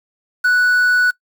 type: tone with quantisation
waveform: triangle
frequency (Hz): 1479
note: F#6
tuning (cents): -1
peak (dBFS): -9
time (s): 0.44-1.11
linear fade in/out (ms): 10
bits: 6
effects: noise-tail reverb RT60 0.1 s tail -21 dB re dry